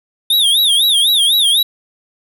square tone with vibrato, 3520 Hz, A7, in tune, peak -10 dBFS, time 0.3-1.63 s, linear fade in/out 5 ms, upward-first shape sine, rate 4 Hz, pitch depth 180 cents each way, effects none

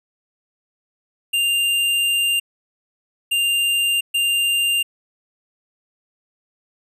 square tone bursts at uneven times, 2794 Hz, F7, in tune, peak -17 dBFS, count 3, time 1.33-2.4 / 3.31-4.01 / 4.14-4.83 s, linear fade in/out 10 ms, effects resampled to 32000 Hz

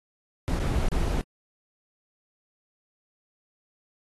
brown noise with dropouts, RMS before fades -25 dBFS, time 0.48-1.21 s, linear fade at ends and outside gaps 0 ms, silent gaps 0.593-0.598 / 0.884-0.918 s, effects AAC 32 kbps

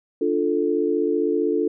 sine chord, D minor, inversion none, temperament equal, 293.7 / 349.2 / 440 Hz, D4 / F4 / A4, 0 / 0 / 0 cents, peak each -24 / -23 / -22 dBFS, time 0.21-1.68 s, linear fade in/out 5 ms, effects none

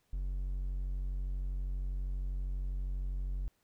triangle tone, 46.25 Hz, F#1, in tune, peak -31 dBFS, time 0.13-3.48 s, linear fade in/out 0 ms, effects pink hiss -75 dBFS RMS until 3.63 s

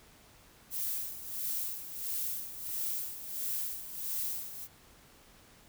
violet noise with tremolo, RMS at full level -34 dBFS, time 0.7-4.68 s, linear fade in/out 50 ms, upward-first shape sine, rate 1.5 Hz, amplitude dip 70%, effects pink hiss -59 dBFS RMS until 5.68 s

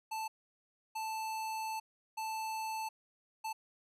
square tone bursts at uneven times, 880 Hz, A5, in tune, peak -37 dBFS, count 4, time 0.11-0.28 / 0.95-1.8 / 2.17-2.89 / 3.44-3.53 s, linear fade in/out 10 ms, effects resampled to 32000 Hz

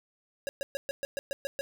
square tone bursts, 553 Hz, C#5, 4 cents flat, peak -31 dBFS, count 9, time 0.47-1.61 s, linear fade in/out 0 ms, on 20 ms, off 120 ms, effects none

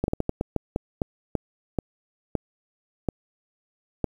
slowing click train, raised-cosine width 2 ms, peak -10 dBFS, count 14, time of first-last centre 0.04-4.043 s, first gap 41 ms, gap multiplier 1.3, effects 8-bit

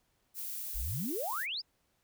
violet noise, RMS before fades -40 dBFS, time 0.34-1.47 s, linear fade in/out 50 ms
sine exponential sweep, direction up, 38.62 to 5330 Hz, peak -34 dBFS, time 0.74-1.62 s, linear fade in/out 20 ms
effects pink hiss -75 dBFS RMS until 2.03 s

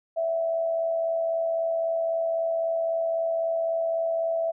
sine tone with amplitude modulation, 660 Hz, E5, 2 cents sharp, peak -21 dBFS, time 0.16-4.52 s, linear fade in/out 20 ms, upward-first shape sine, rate 83.8 Hz, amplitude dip 45%, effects none

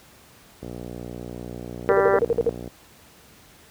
click train, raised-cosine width 2 ms, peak -21 dBFS, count 124, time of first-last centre 0.63-2.677 s, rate 60.1 Hz
sine tone bursts, 466.2 Hz, A#4, in tune, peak -16 dBFS, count 8, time 1.89-2.493 s, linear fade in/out 0 ms, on 29 ms, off 53 ms
harmonic tone, 196 Hz, G3, in tune, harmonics 2 / 3 / 4 / 5 / 6 / 7 / 8 / 9 / 10, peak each -20 / -22 / -28 / -29 / -30 / -29 / -33 / -33 / -36 dBFS, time 1.89-2.19 s, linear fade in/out 0 ms
effects pink hiss -51 dBFS RMS until 3.7 s + high-pass 60 Hz 12 dB/octave

